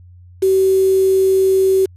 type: tone with quantisation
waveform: sine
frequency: 382 Hz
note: G4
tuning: 45 cents flat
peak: -10 dBFS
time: 0.42-1.86 s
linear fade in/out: 10 ms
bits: 5
effects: added 89 Hz sine -39 dBFS peak until 1.96 s + resampled to 32000 Hz